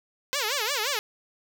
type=tone with vibrato; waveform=5% pulse; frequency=495 Hz; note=B4; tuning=4 cents sharp; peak=-14 dBFS; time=0.33-0.99 s; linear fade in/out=0 ms; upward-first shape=sine; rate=5.7 Hz; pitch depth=290 cents each way; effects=none

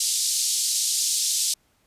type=band-pass noise; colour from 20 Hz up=white; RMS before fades=-24 dBFS; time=0-1.54 s; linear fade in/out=5 ms; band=4000 to 9200 Hz; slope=24 dB/octave; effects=pink hiss -65 dBFS RMS until 1.86 s + resampled to 32000 Hz

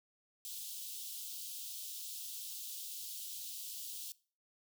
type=high-pass noise; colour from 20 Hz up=white; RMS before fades=-45 dBFS; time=0.45-4.12 s; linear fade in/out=0 ms; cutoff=3000 Hz; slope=48 dB/octave; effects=noise-tail reverb RT60 0.4 s tail -21 dB re dry

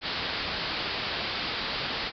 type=low-pass noise; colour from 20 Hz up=white; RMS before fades=-32 dBFS; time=0.01-2.12 s; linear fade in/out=50 ms; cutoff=4900 Hz; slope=96 dB/octave; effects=none

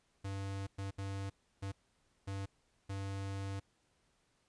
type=tone bursts at uneven times; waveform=square; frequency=98 Hz; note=G2; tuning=in tune; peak=-39 dBFS; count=6; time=0.24-0.67 / 0.78-0.91 / 0.98-1.3 / 1.62-1.72 / 2.27-2.46 / 2.89-3.6 s; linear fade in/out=10 ms; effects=pink hiss -75 dBFS RMS until 4.48 s + resampled to 22050 Hz

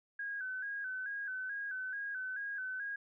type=tone with vibrato; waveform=sine; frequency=1576 Hz; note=G6; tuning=9 cents sharp; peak=-37 dBFS; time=0.19-2.96 s; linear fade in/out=5 ms; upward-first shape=square; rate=2.3 Hz; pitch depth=66 cents each way; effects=none

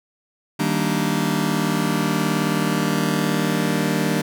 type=chord; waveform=sawtooth; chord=Eb major seventh; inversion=none; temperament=just; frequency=155.56 / 194.45 / 233.3 / 291.7 Hz; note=Eb3 / G3 / Bb3 / D4; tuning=0 / -14 / +2 / -12 cents; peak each=-20 / -19 / -21 / -21 dBFS; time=0.59-4.22 s; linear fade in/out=10 ms; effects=none

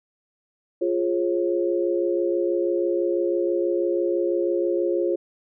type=chord; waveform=sine; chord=Db major; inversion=first; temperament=equal with one note detuned; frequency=349.2 / 415.3 / 542.3 Hz; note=F4 / Ab4 / Db5; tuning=0 / 0 / -38 cents; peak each=-22 / -27 / -26 dBFS; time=0.81-5.16 s; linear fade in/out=10 ms; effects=none

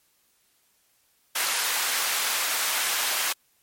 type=high-pass noise; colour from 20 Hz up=pink; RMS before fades=-26 dBFS; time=1.35-3.33 s; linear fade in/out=10 ms; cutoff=1100 Hz; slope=12 dB/octave; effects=white hiss -66 dBFS RMS until 3.62 s + MP3 64 kbps

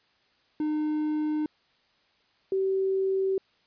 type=tone pair in turn; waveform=triangle / sine; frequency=304.8 / 384 Hz; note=D#4 / G4; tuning=-36 / -36 cents; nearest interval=major third; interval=400 cents; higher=second; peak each=-23 dBFS; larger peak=neither; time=0.6-1.46 / 2.52-3.38 s; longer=neither; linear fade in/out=2 ms; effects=white hiss -66 dBFS RMS until 3.66 s + resampled to 11025 Hz

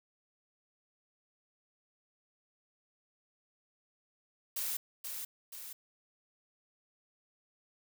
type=noise with echo; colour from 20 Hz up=blue; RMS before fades=-36 dBFS; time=4.56-4.77 s; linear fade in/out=5 ms; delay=480 ms; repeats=2; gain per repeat=-5 dB; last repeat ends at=5.73 s; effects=none

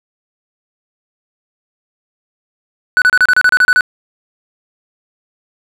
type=tone bursts; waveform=triangle; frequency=1488 Hz; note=F#6; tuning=9 cents sharp; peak=-4 dBFS; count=11; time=2.97-3.808 s; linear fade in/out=0 ms; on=48 ms; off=31 ms; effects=none

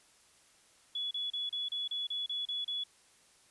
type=tone bursts; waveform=sine; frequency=3399 Hz; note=G#7; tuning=39 cents sharp; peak=-33 dBFS; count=10; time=0.95-2.838 s; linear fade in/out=5 ms; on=160 ms; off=32 ms; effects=white hiss -64 dBFS RMS until 3.5 s + resampled to 24000 Hz

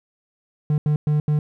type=tone bursts at uneven times; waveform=triangle; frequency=150 Hz; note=D3; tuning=37 cents sharp; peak=-14 dBFS; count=4; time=0.7-0.78 / 0.86-0.96 / 1.07-1.2 / 1.28-1.39 s; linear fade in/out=2 ms; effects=none

